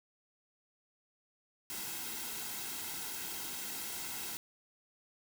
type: noise with comb filter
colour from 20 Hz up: white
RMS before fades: -41 dBFS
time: 1.7-4.37 s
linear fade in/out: 0 ms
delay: 1.7 ms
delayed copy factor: -0.6
effects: none